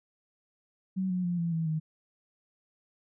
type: tone with pitch steps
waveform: sine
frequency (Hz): 188.5 / 181.76 / 175.27 / 169 / 162.97 / 157.14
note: F#3 / F#3 / F3 / E3 / E3 / D#3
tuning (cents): +32 / -31 / +6 / +43 / -19 / +17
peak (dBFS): -27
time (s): 0.96-1.8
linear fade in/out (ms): 20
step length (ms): 140
effects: none